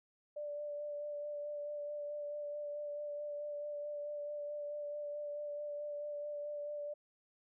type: tone with vibrato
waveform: sine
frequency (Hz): 587.3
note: D5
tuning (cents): 0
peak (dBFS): -39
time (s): 0.36-6.94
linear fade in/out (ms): 10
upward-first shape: sine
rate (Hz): 4.6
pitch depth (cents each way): 16
effects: none